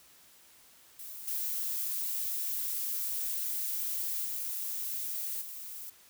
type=noise with level steps; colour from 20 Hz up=violet; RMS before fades=-44 / -34 / -36 / -43 dBFS; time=0.99-5.9 s; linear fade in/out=5 ms; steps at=1.27 / 4.25 / 5.41 s; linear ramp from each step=10 ms; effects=white hiss -59 dBFS RMS until 6.09 s